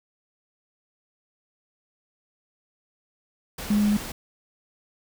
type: tone in noise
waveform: sine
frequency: 207.7 Hz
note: G#3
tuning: in tune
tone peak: -18 dBFS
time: 3.7-3.97 s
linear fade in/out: 5 ms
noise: pink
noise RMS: -35 dBFS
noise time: 3.58-4.12 s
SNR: +14 dB
effects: none